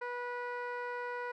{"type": "tone with low-pass filter", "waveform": "15% pulse", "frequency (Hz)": 488.3, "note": "B4", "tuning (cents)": -20, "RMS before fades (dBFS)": -39, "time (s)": [0.01, 1.32], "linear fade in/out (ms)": 10, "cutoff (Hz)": 1800, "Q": 0.9, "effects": []}